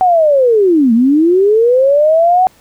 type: linear two-way sweep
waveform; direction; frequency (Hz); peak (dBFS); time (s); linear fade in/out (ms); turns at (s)
sine; down then up; 756 to 220 to 756; -6; 0.01-2.47; 0; 0.93
effects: pink hiss -48 dBFS RMS until 2.6 s